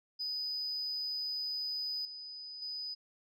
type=tone with level steps; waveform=sine; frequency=4986 Hz; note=D#8; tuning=3 cents sharp; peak=-33 / -43 / -37 dBFS; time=0.19-2.95 s; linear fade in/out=20 ms; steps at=2.05 / 2.62 s; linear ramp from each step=2 ms; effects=tanh soft clip ceiling -31 dBFS